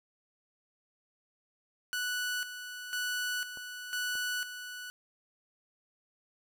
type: tone with tremolo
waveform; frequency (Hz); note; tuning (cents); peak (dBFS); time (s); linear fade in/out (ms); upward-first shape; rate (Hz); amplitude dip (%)
sawtooth; 1480; F#6; 0; -28; 1.93-4.9; 0; square; 1; 65
type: clicks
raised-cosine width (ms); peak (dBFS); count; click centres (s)
1; -37; 2; 3.573 / 4.154
effects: none